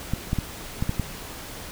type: clicks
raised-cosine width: 5 ms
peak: -11 dBFS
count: 6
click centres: 0.136 / 0.331 / 0.387 / 0.825 / 0.894 / 0.997 s
effects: pink hiss -38 dBFS RMS until 1.71 s